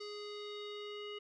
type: tone with low-pass filter sweep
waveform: square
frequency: 415.3 Hz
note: G#4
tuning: in tune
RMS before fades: -45 dBFS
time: 0-1.19 s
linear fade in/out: 10 ms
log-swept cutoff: 4700 to 3000 Hz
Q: 5.3
effects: none